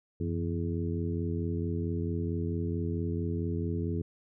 harmonic tone with a mistuned harmonic, 84.5 Hz, E2, 43 cents sharp, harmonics 1 / 2 / 3 / 4 / 5, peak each -32 / -35 / -37 / -38 / -39 dBFS, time 0.2-4.02 s, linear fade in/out 5 ms, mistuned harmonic 1, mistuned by +140 cents, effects none

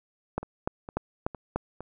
two click trains, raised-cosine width 1 ms, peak -13 / -24 dBFS, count 5 / 4, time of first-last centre 0.38-1.56 / 0.43-1.806 s, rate 3.39 / 2.18 Hz, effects none

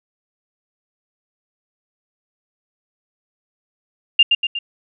sine tone with echo, 2800 Hz, F7, 4 cents sharp, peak -6 dBFS, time 4.19-4.23 s, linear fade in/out 5 ms, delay 120 ms, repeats 3, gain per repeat -5 dB, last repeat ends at 4.59 s, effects none

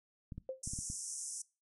clicks, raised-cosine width 5 ms, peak -31 dBFS, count 6, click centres 0.322 / 0.38 / 0.675 / 0.735 / 0.789 / 0.901 s
sine tone with exponential decay, 524 Hz, C5, 2 cents sharp, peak -33 dBFS, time 0.49-0.62 s, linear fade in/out 2 ms, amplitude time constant 28 ms
white band-pass noise, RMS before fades -43 dBFS, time 0.63-1.42 s, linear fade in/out 5 ms, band 5500 to 10000 Hz, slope 96 dB/octave
effects noise-tail reverb RT60 0.3 s tail -22 dB re dry

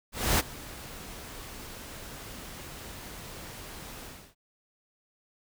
pink noise with ADSR envelope, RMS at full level -23 dBFS, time 0.12-4.35 s, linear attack 270 ms, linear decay 25 ms, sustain -20 dB, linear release 310 ms, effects none

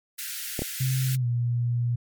white high-pass noise, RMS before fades -34 dBFS, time 0.18-1.16 s, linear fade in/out 10 ms, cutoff 1400 Hz, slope 96 dB/octave
clicks, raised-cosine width 2 ms, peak -15 dBFS, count 2, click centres 0.592 / 0.62 s
sine tone with pitch glide, 130.81 to 119.95 Hz, C3 to A#2, 0 to +50 cents, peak -22 dBFS, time 0.8-1.96 s, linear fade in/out 10 ms, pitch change -150 cents, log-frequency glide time 1.17-1.26 s
effects MP3 96 kbps

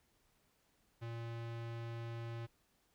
square tone with low-pass filter, 116.1 Hz, A#2, 7 cents flat, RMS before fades -44 dBFS, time 1.01-2.47 s, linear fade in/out 20 ms, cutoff 3400 Hz, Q 0.91, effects pink hiss -75 dBFS RMS until 2.94 s

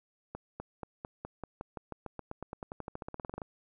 accelerating click train, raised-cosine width 1 ms, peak -25 dBFS, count 28, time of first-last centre 0.35-3.418 s, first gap 250 ms, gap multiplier 0.93, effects none

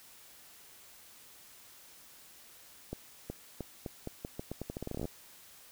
accelerating click train, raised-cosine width 2 ms, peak -24 dBFS, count 21, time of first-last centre 2.93-5.054 s, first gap 370 ms, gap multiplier 0.83, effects white hiss -56 dBFS RMS until 5.71 s

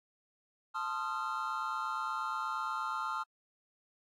triangle chord, F dominant seventh, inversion first, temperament equal with one note detuned, 880 / 1046.5 / 1244.5 / 1372.9 Hz, A5 / C6 / Eb6 / F6, 0 / 0 / 0 / -30 cents, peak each -39 / -39 / -37 / -36 dBFS, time 0.74-3.24 s, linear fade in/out 20 ms, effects AAC 64 kbps

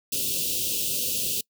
white band-stop noise, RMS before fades -27 dBFS, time 0.12-1.41 s, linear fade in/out 5 ms, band 560 to 2600 Hz, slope 96 dB/octave, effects noise-tail reverb RT60 0.1 s tail -25 dB re dry + high-pass 80 Hz 12 dB/octave

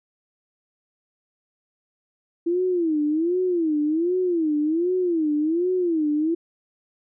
sine tone with vibrato, 331 Hz, E4, 7 cents sharp, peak -19 dBFS, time 2.46-6.35 s, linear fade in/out 10 ms, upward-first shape sine, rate 1.3 Hz, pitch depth 190 cents each way, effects none

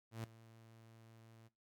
sawtooth tone with ADSR envelope, 113.2 Hz, A2, 50 cents sharp, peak -37 dBFS, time 0.11-1.49 s, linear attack 130 ms, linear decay 6 ms, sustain -19 dB, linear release 25 ms, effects noise-tail reverb RT60 0.2 s tail -17 dB re dry

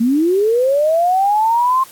sine linear sweep, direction up, 220 to 1066 Hz, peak -11 dBFS, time 0-1.84 s, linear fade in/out 10 ms, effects white hiss -41 dBFS RMS until 1.91 s + AAC 64 kbps

